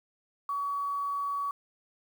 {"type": "tone with quantisation", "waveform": "sine", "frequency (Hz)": 1132, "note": "C#6", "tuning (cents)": 36, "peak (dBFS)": -29, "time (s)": [0.49, 1.51], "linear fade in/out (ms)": 2, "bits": 9, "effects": []}